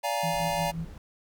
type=chord; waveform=square; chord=Bb dominant seventh; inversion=first; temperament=equal with one note detuned; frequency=580.6 / 698.5 / 830.6 / 932.3 Hz; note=D5 / F5 / Ab5 / Bb5; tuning=-20 / 0 / 0 / 0 cents; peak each=-33 dBFS; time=0.03-0.72 s; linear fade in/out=20 ms
type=tone with tremolo; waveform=sine; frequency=164.81 Hz; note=E3; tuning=in tune; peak=-29 dBFS; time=0.23-0.85 s; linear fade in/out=5 ms; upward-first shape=sine; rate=5.7 Hz; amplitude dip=80%
type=noise; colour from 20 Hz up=brown; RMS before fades=-43 dBFS; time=0.33-0.98 s; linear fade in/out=2 ms
effects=none